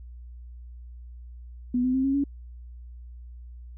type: tone with pitch steps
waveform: sine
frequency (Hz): 246.9 / 255 / 263.4 / 272.1 / 281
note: B3 / C4 / C4 / C#4 / C#4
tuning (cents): 0 / -44 / +12 / -32 / +24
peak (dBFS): -21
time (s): 1.74-2.24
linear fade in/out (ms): 5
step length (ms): 100
effects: added 60 Hz sine -40 dBFS peak until 3.77 s